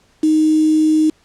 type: tone with quantisation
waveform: sine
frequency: 311.1 Hz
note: D#4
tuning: in tune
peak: -10 dBFS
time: 0.23-1.1 s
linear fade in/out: 5 ms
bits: 5
effects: pink hiss -55 dBFS RMS until 1.24 s + low-pass 8000 Hz 12 dB/octave